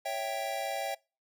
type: chord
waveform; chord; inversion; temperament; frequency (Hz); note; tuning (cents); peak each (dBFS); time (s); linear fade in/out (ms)
square; C# diminished; none; equal; 554.4 / 659.3 / 784; C#5 / E5 / G5; 0 / 0 / 0; -39 / -37 / -36; 0.05-0.95; 10
effects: noise-tail reverb RT60 0.3 s tail -24 dB re dry